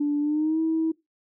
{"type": "tone with pitch glide", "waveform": "sine", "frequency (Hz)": [291.9, 322], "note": ["D4", "E4"], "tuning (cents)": [-10, -41], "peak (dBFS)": -20, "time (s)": [0, 0.92], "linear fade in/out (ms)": 10, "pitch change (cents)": 169, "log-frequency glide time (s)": [0.2, 0.6], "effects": ["noise-tail reverb RT60 0.2 s tail -22 dB re dry", "tanh soft clip ceiling -16 dBFS"]}